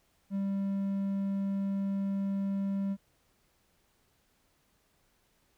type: tone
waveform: triangle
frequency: 196.6 Hz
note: G3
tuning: 5 cents sharp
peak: -27 dBFS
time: 0.3-2.97 s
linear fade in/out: 50 ms
effects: pink hiss -71 dBFS RMS until 5.57 s